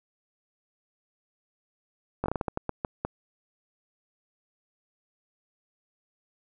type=slowing click train; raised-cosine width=1 ms; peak=-14 dBFS; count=11; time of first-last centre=2.24-3.05 s; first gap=19 ms; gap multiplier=1.3; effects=none